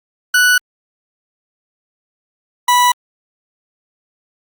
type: tone pair in turn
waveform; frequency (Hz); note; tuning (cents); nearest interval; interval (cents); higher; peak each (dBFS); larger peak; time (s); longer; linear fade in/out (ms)
40% pulse; 1480 / 982.9; F#6 / B5; 0 / -9; perfect fifth; 709; first; -8; neither; 0.34-0.58 / 2.68-2.92; neither; 5
effects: Opus 48 kbps